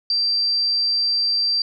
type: tone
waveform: sine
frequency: 4699 Hz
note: D8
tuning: in tune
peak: -17 dBFS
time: 0.1-1.62 s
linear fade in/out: 2 ms
effects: none